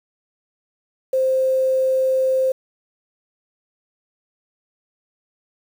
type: tone with quantisation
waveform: sine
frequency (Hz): 523.3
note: C5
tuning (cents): 0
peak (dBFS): -15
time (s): 1.13-2.52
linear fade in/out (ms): 5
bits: 7
effects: none